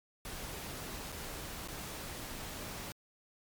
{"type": "noise with dropouts", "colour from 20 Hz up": "pink", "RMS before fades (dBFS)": -43, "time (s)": [0.25, 2.92], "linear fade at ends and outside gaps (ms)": 1, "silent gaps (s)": [[1.12, 1.124], [1.676, 1.684]], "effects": ["MP3 96 kbps"]}